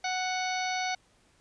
harmonic tone, 740 Hz, F#5, in tune, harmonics 1 / 2 / 3 / 4 / 5 / 6 / 7 / 8, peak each -31 / -38 / -35 / -45 / -41 / -40 / -50 / -41 dBFS, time 0.04-0.95 s, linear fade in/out 5 ms, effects pink hiss -65 dBFS RMS until 1.4 s + resampled to 22050 Hz

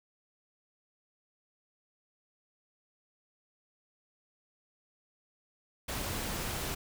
pink noise, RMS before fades -36 dBFS, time 5.88-6.75 s, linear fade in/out 10 ms, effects none

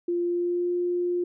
sine tone with pitch glide, 347.8 to 353.1 Hz, F4 to F4, -7 to +19 cents, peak -23 dBFS, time 0.08-1.24 s, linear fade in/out 5 ms, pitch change +26 cents, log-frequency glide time 0.22-0.73 s, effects none

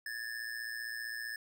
square ring-modulated tone, 1730 Hz, A6, 30 cents flat, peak -36 dBFS, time 0.06-1.36 s, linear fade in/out 2 ms, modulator 57.7 Hz, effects none

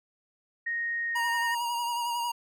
sine tone with pitch glide, 1864.7 to 1845.4 Hz, A#6 to A#6, 0 to -18 cents, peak -28 dBFS, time 0.66-1.55 s, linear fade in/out 10 ms, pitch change -18 cents, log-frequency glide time 1.04-1.29 s
square tone with vibrato, 949 Hz, A#5, 31 cents sharp, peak -29 dBFS, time 1.15-2.32 s, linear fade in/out 10 ms, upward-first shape sine, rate 11 Hz, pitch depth 32 cents each way
effects none

